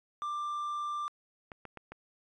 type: tone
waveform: triangle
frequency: 1184 Hz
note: D6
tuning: 14 cents sharp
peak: -31 dBFS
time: 0.22-1.08 s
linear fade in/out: 0 ms
type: clicks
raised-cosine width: 0.5 ms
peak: -29 dBFS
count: 4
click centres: 1.518 / 1.653 / 1.773 / 1.92 s
effects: resampled to 22050 Hz